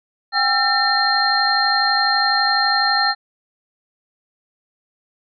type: tone cluster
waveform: sine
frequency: 755 / 807 / 1347 / 1805 / 4188 Hz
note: F#5 / G#5 / E6 / A6 / C8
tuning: +35 / -50 / +37 / +44 / +1 cents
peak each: -27 / -21 / -22 / -20 / -19 dBFS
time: 0.32-3.15 s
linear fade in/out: 50 ms
effects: none